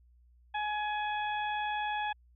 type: harmonic tone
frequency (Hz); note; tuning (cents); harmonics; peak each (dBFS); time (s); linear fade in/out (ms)
841; G#5; +22; 1 / 2 / 3 / 4; -32 / -38 / -42 / -44; 0.54-2.13; 10
effects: added 60 Hz sine -59 dBFS peak until 2.35 s